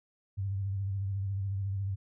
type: tone with vibrato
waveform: sine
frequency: 98 Hz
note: G2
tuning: in tune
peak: -30 dBFS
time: 0.37-1.96 s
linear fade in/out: 20 ms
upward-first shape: sine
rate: 14 Hz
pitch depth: 49 cents each way
effects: none